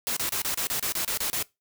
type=noise bursts; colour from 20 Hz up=white; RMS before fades=-28 dBFS; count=11; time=0.07-1.426 s; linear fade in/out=0 ms; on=96 ms; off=30 ms; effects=noise-tail reverb RT60 0.2 s tail -21 dB re dry